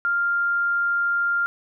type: tone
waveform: sine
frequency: 1396.9 Hz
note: F6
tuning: in tune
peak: -19 dBFS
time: 0.05-1.46 s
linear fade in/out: 0 ms
effects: none